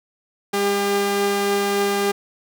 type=tone pair together; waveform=sawtooth; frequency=202.3 / 401.1 Hz; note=G#3 / G4; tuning=-45 / +40 cents; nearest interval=octave; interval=1185 cents; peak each=-22 / -15 dBFS; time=0.53-2.12 s; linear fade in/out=10 ms; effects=none